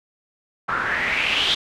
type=noise with low-pass filter sweep; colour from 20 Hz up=white; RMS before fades=-22 dBFS; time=0.68-1.55 s; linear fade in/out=10 ms; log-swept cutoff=1300 to 3600 Hz; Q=5; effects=none